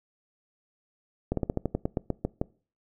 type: slowing click train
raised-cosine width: 2 ms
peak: -13 dBFS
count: 12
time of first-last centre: 1.32-2.415 s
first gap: 53 ms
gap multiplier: 1.12
effects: noise-tail reverb RT60 0.4 s tail -23 dB re dry